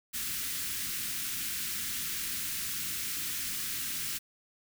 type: band-stop noise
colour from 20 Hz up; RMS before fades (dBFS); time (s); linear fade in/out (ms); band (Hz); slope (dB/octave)
white; -35; 0.13-4.19; 20; 310 to 1400; 24
effects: none